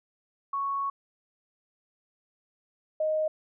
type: tone pair in turn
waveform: sine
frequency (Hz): 1108.7 / 622.2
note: C#6 / D#5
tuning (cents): 0 / 0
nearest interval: minor seventh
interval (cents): 1000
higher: first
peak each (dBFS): -27 / -24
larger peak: second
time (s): 0.53-0.9 / 3-3.28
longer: first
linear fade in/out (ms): 5
effects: none